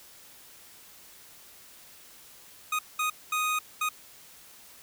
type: tone bursts at uneven times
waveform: 25% pulse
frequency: 1244.5 Hz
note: D#6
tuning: in tune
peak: -22 dBFS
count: 4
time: 2.72-2.79 / 2.99-3.1 / 3.32-3.59 / 3.81-3.89 s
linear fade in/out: 5 ms
effects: white hiss -52 dBFS RMS until 4.82 s